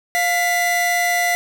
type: tone pair together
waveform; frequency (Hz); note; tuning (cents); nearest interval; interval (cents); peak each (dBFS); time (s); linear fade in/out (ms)
45% pulse; 705 / 1994; F5 / B6; +16 / +16; octave + tritone; 1800; -19; 0.15-1.35; 0
effects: 9-bit